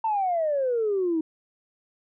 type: exponential sweep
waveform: sine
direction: down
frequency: 911 to 311 Hz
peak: -21 dBFS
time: 0.04-1.21 s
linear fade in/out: 5 ms
effects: tanh soft clip ceiling -17 dBFS